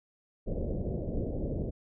pink low-pass noise, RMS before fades -33 dBFS, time 0.46-1.71 s, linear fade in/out 20 ms, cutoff 600 Hz, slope 48 dB/octave, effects none

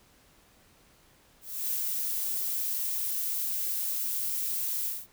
violet noise with ADSR envelope, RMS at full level -29 dBFS, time 1.41-5.07 s, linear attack 330 ms, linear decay 6 ms, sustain -2 dB, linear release 210 ms, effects pink hiss -61 dBFS RMS until 5.12 s

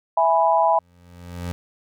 sine chord, E major, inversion none, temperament equal, 659.3 / 830.6 / 987.8 Hz, E5 / G#5 / B5, 0 / 0 / 0 cents, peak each -19 dBFS, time 0.17-0.79 s, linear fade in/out 5 ms
25% pulse tone with exponential growth, 87.7 Hz, F2, 8 cents sharp, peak -21 dBFS, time 0.69-1.52 s, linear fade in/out 0 ms, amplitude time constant 180 ms
effects none

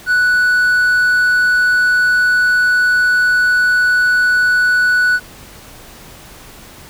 triangle tone, 1480 Hz, F#6, in tune, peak -8 dBFS, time 0.06-5.2 s, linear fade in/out 50 ms, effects pink hiss -38 dBFS RMS until 6.89 s

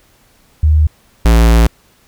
sine / square tone pair in turn, 76.8 / 56.77 Hz, D#2 / A#1, -22 / -45 cents, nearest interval perfect fourth, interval 523 cents, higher first, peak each -6 dBFS, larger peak neither, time 0.63-0.87 / 1.25-1.67 s, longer second, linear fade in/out 5 ms, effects pink hiss -51 dBFS RMS until 2.07 s

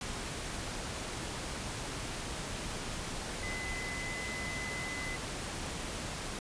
sine tone in noise, 2024 Hz, B6, 42 cents sharp, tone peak -39 dBFS, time 3.43-5.16 s, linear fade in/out 2 ms, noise pink, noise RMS -39 dBFS, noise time 0.01-6.39 s, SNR -3 dB, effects resampled to 22050 Hz

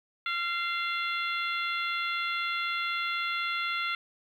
harmonic tone with a mistuned harmonic, 686 Hz, F5, 31 cents flat, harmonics 2 / 3 / 4 / 5 / 6, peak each -32 / -33 / -37 / -37 / -44 dBFS, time 0.26-3.95 s, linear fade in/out 2 ms, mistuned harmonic 3, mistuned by +25 cents, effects 10-bit

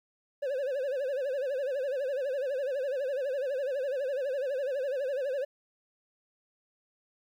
triangle tone with vibrato, 540 Hz, C#5, 45 cents flat, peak -27 dBFS, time 0.42-5.45 s, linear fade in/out 10 ms, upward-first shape sine, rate 12 Hz, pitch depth 130 cents each way, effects 11-bit

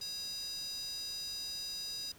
square tone with high-pass filter, 547 Hz, C#5, 23 cents flat, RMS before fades -41 dBFS, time 0.01-2.12 s, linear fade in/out 5 ms, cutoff 4700 Hz, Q 7.6, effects pink hiss -59 dBFS RMS until 2.18 s

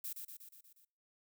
violet noise with echo, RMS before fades -42 dBFS, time 0.04-0.13 s, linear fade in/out 5 ms, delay 120 ms, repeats 6, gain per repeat -4 dB, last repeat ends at 0.85 s, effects noise-tail reverb RT60 0.5 s tail -26 dB re dry

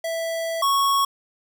square tone pair in turn, 659.3 / 1106.1 Hz, E5 / C#6, 0 / -4 cents, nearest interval major sixth, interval 896 cents, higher second, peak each -25 / -18 dBFS, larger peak second, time 0.04-0.62 / 0.62-1.05 s, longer first, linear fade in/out 5 ms, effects none

